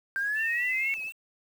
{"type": "linear sweep", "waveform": "sine", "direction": "up", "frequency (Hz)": [1568, 2217], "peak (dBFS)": -26, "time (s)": [0.16, 0.94], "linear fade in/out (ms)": 0}
{"type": "tone with vibrato", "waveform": "sine", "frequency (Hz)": 2641, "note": "E7", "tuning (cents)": 3, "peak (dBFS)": -32, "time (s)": [0.35, 1.13], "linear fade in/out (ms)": 50, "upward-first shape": "triangle", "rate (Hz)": 4.1, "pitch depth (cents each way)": 70}
{"effects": ["8-bit"]}